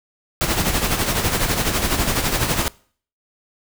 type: noise with tremolo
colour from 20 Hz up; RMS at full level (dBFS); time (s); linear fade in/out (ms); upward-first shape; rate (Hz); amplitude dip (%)
pink; -18; 0.41-2.68; 0; sine; 12; 55
effects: noise-tail reverb RT60 0.5 s tail -23 dB re dry